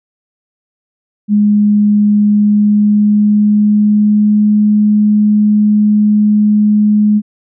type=tone with pitch glide; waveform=sine; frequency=207.7 to 210 Hz; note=G#3 to G#3; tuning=0 to +19 cents; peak=-6 dBFS; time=1.28-7.22 s; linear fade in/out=50 ms; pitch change=+19 cents; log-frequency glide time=2.24-4.44 s; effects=none